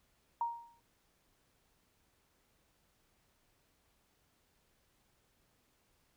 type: tone with exponential decay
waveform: sine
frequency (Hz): 936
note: A#5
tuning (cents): +7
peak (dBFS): -29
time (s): 0.41-0.8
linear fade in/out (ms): 2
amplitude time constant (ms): 83
effects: pink hiss -74 dBFS RMS until 6.16 s